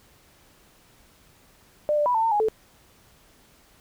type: tone with pitch steps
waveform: sine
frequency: 598 / 591 / 984 / 892 / 906 / 831 / 438.2 Hz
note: D5 / D5 / B5 / A5 / A#5 / G#5 / A4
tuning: +31 / +11 / -7 / +23 / -50 / +1 / -7 cents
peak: -19 dBFS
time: 1.89-2.485 s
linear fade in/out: 0 ms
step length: 85 ms
effects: pink hiss -57 dBFS RMS until 3.8 s